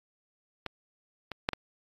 clicks, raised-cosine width 0.3 ms, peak -18 / -20 / -9 / -16 dBFS, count 4, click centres 0.663 / 1.317 / 1.489 / 1.533 s, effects AAC 32 kbps

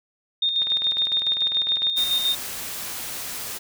sine tone with tremolo, 3664 Hz, A#7, 31 cents flat, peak -18 dBFS, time 0.42-2.35 s, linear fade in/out 5 ms, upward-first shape square, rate 7.1 Hz, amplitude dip 45%
click train, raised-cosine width 0.3 ms, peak -19 dBFS, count 26, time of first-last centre 0.62-1.87 s, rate 20 Hz
white noise, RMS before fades -32 dBFS, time 1.96-3.59 s, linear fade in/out 20 ms
effects none

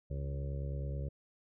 harmonic tone with a mistuned harmonic, 69.3 Hz, C#2, in tune, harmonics 1 / 2 / 3 / 4 / 5 / 6 / 7 / 8, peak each -37 / -39 / -53 / -56 / -54 / -53 / -53 / -50 dBFS, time 0.1-1.09 s, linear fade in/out 10 ms, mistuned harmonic 3, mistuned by +16 cents, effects none

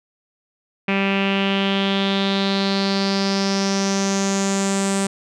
sawtooth tone with low-pass filter sweep, 196 Hz, G3, in tune, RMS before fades -20 dBFS, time 0.88-5.07 s, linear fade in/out 5 ms, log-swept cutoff 2500 to 8300 Hz, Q 5, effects none

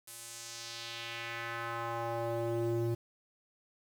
square tone with band-pass filter sweep, 116.54 Hz, A#2, in tune, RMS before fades -37 dBFS, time 0.07-2.95 s, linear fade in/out 10 ms, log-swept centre 11000 to 250 Hz, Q 1.7, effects 9-bit

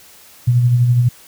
sine tone with tremolo, 121.9 Hz, B2, 22 cents flat, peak -8 dBFS, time 0.47-1.09 s, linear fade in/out 10 ms, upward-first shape sine, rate 12 Hz, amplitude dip 40%, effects white hiss -44 dBFS RMS until 1.27 s

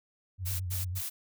sine tone with vibrato, 91.3 Hz, F#2, 23 cents flat, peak -32 dBFS, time 0.38-1.02 s, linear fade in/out 50 ms, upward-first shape sine, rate 9.2 Hz, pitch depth 73 cents each way
blue noise bursts, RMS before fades -36 dBFS, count 3, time 0.45-1.1 s, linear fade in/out 20 ms, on 150 ms, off 100 ms
effects none

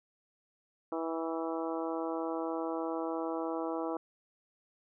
harmonic tone with a mistuned harmonic, 163.2 Hz, E3, 17 cents flat, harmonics 2 / 3 / 4 / 5 / 6 / 7 / 8, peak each -36 / -38 / -40 / -42 / -44 / -45 / -47 dBFS, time 0.92-3.97 s, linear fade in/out 2 ms, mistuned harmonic 8, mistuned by +24 cents, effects none

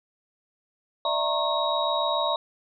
sine tone cluster, 594 / 661 / 927 / 1089 / 3805 Hz, D5 / E5 / A#5 / C#6 / A#7, +20 / +5 / -10 / -31 / +35 cents, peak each -29 dBFS, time 1.05-2.36 s, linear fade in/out 2 ms, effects none

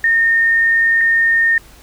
sine tone pair in turn, 1830 / 1830 Hz, A#6 / A#6, -32 / -32 cents, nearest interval unison, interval 0 cents, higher neither, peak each -10 dBFS, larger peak neither, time 0.04-1.01 / 1.01-1.58 s, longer first, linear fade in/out 2 ms, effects added 50 Hz sine -44 dBFS peak until 1.82 s + pink hiss -44 dBFS RMS until 1.82 s

